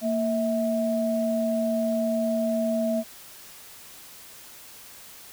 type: tone pair together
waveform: sine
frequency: 230.1 / 650 Hz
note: A#3 / E5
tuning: -22 / -24 cents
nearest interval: octave + tritone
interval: 1798 cents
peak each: -25 dBFS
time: 0.01-3.04 s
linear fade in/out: 50 ms
effects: white hiss -46 dBFS RMS until 5.32 s